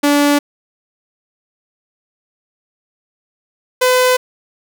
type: tone pair in turn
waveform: sawtooth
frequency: 288.8 / 505.7 Hz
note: D4 / B4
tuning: -29 / +41 cents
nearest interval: minor seventh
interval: 970 cents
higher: second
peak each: -6 dBFS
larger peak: neither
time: 0.03-0.39 / 3.81-4.17 s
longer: neither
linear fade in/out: 10 ms
effects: none